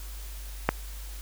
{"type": "click", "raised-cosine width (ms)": 0.5, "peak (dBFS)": -5, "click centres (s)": 0.69, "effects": ["added 50 Hz sine -37 dBFS peak until 1.21 s", "white hiss -47 dBFS RMS until 1.21 s"]}